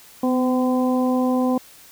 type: harmonic tone with a mistuned harmonic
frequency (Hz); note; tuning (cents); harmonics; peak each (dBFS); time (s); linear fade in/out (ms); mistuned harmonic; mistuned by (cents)
255.5; C4; -41; 1 / 2 / 3 / 4; -18 / -24 / -28 / -30; 0.23-1.58; 5; 1; -21
effects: white hiss -47 dBFS RMS until 1.91 s